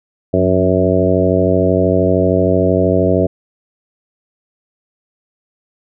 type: harmonic tone with a mistuned harmonic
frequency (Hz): 93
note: F#2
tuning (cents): +9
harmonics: 1 / 2 / 3 / 4 / 5 / 6 / 7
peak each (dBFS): -18 / -18 / -18 / -18 / -18 / -18 / -18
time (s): 0.33-3.27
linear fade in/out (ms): 10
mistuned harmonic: 2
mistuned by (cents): -47
effects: none